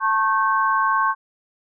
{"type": "tone cluster", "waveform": "sine", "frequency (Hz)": [889, 1091, 1546], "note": ["A5", "C#6", "G6"], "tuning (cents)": [18, -28, -24], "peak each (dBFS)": [-24, -18, -23], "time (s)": [0, 1.15], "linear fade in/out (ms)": 50, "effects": []}